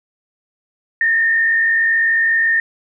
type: tone with frequency modulation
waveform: sine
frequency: 1822 Hz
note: A#6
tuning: 40 cents flat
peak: -12 dBFS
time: 1.01-2.6 s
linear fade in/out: 2 ms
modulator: 50.4 Hz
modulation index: 0.73
effects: none